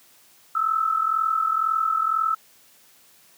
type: tone pair together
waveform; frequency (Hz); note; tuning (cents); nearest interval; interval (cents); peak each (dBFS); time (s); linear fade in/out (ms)
sine; 1276.5 / 1318.5; D#6 / E6; +44 / 0; minor second; 56; -25 / -21; 0.55-2.35; 5
effects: white hiss -55 dBFS RMS until 3.37 s + high-pass 100 Hz 12 dB/octave